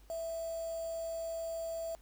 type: tone with quantisation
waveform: sine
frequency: 659.3 Hz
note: E5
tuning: in tune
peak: -36 dBFS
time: 0.1-1.95 s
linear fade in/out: 0 ms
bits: 8
effects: added 50 Hz sine -57 dBFS peak until 2.01 s + pink hiss -66 dBFS RMS until 2.01 s